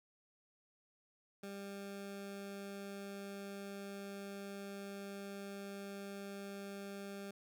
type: tone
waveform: 20% pulse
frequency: 198.8 Hz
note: G3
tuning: 25 cents sharp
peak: -40 dBFS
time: 1.43-7.31 s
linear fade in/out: 5 ms
effects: none